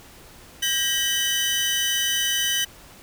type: tone cluster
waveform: sawtooth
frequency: 1603 / 1903 / 3008 Hz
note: G6 / A#6 / F#7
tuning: +38 / +35 / +28 cents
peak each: -27 / -25 / -19 dBFS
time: 0.62-2.65 s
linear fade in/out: 10 ms
effects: pink hiss -47 dBFS RMS until 3.02 s